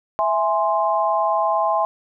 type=chord; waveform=sine; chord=E augmented; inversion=none; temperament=equal; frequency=659.3 / 830.6 / 1046.5 Hz; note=E5 / G#5 / B#5; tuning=0 / 0 / 0 cents; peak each=-21 dBFS; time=0.19-1.85 s; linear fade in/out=0 ms; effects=none